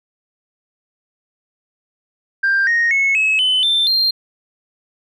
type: tone with pitch steps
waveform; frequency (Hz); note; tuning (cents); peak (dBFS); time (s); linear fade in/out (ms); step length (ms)
sine; 1586 / 1864.4 / 2192 / 2576 / 3029 / 3560 / 4185; G6 / A#6 / C#7 / E7 / F#7 / A7 / C8; +20 / 0 / -20 / -41 / +40 / +20 / 0; -11; 2.43-4.11; 10; 240
effects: tanh soft clip ceiling -10 dBFS